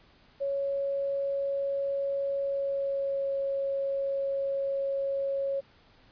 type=tone with pitch glide; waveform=sine; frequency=555 to 549.9 Hz; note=C#5 to C#5; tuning=+2 to -14 cents; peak=-27 dBFS; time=0.4-5.61 s; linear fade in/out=20 ms; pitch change=-16 cents; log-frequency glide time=2.42-3.32 s; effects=pink hiss -60 dBFS RMS until 6.11 s + resampled to 11025 Hz